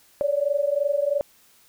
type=tone pair together; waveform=sine; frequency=561 / 584 Hz; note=C#5 / D5; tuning=+21 / -10 cents; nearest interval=minor second; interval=69 cents; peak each=-23 dBFS; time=0.21-1.21 s; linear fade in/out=0 ms; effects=white hiss -57 dBFS RMS until 1.68 s